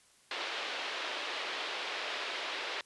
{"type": "band-pass noise", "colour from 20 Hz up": "white", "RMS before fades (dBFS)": -38, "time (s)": [0.31, 2.81], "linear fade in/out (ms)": 2, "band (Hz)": [360, 3800], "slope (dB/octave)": 24, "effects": ["white hiss -64 dBFS RMS until 2.85 s", "resampled to 24000 Hz"]}